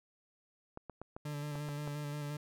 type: clicks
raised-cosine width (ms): 1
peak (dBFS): -30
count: 7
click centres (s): 0.774 / 0.897 / 1.016 / 1.165 / 1.555 / 1.688 / 1.876
type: tone with vibrato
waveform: 40% pulse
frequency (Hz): 146.83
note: D3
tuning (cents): 0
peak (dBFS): -37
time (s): 1.25-2.37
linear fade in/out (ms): 5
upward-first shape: square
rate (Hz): 5.7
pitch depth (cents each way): 20
effects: none